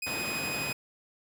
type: tone with tremolo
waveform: sawtooth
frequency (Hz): 2500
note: D#7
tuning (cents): +8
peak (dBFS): -28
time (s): 0.02-0.73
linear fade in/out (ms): 5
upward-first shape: triangle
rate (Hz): 12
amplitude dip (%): 25
type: band-pass noise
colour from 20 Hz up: pink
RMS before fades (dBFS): -37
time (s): 0.06-0.73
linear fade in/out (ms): 10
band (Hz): 140 to 3600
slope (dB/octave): 12
effects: none